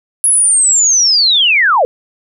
sine linear sweep, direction down, 10670 to 451.7 Hz, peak -7 dBFS, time 0.24-1.85 s, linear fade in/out 0 ms, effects none

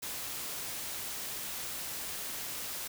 white noise, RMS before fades -39 dBFS, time 0.02-2.88 s, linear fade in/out 10 ms, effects none

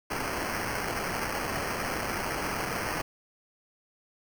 white noise with sample-and-hold, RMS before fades -32 dBFS, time 0.1-3.02 s, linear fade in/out 10 ms, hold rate 3675 Hz, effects none

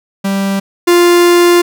45% pulse tone pair in turn, 196 / 349.2 Hz, G3 / F4, 0 / 0 cents, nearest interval minor seventh, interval 1000 cents, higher second, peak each -12 / -5 dBFS, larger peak second, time 0.24-0.6 / 0.87-1.62 s, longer second, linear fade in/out 10 ms, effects none

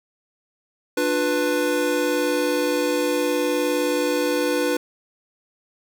square chord, B diminished, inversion first, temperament just, 296.3 / 355.6 / 493.9 Hz, D4 / F4 / B4, +15 / +31 / 0 cents, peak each -25 / -27 / -23 dBFS, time 0.97-4.77 s, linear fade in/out 5 ms, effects none

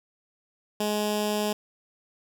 10% pulse tone with notch filter, 210 Hz, G#3, 19 cents sharp, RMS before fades -27 dBFS, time 0.8-1.53 s, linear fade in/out 5 ms, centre 1300 Hz, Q 1.3, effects none

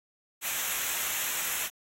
white noise with comb filter, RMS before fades -31 dBFS, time 0.41-1.7 s, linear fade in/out 50 ms, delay 0.21 ms, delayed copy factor -0.65, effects AAC 48 kbps

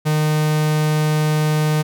45% pulse tone, 153.3 Hz, D#3, 25 cents flat, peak -15 dBFS, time 0.05-1.83 s, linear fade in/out 20 ms, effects none

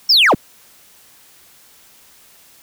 triangle linear sweep, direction down, 5588 to 39.4 Hz, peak -6 dBFS, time 0.09-0.35 s, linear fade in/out 10 ms, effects tanh soft clip ceiling -2 dBFS + white hiss -48 dBFS RMS until 2.62 s

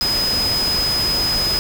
sine tone in noise, 5030 Hz, D#8, 18 cents sharp, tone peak -17 dBFS, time 0.01-1.59 s, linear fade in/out 0 ms, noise pink, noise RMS -25 dBFS, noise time 0.01-1.59 s, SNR +5 dB, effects none

